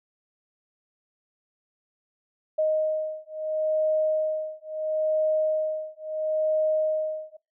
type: beating tone pair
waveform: sine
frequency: 622.3 / 623.04 Hz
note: D#5 / D#5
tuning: 0 / +2 cents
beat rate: 0.74 Hz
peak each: -26 dBFS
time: 2.58-7.37 s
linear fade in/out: 10 ms
effects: noise-tail reverb RT60 0.2 s tail -22 dB re dry